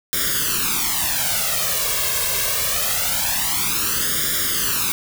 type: noise with flanger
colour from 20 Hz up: white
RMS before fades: -21 dBFS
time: 0.13-4.92 s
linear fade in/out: 0 ms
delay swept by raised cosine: 0.57 to 1.87 ms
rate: 0.24 Hz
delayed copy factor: +0.9
effects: none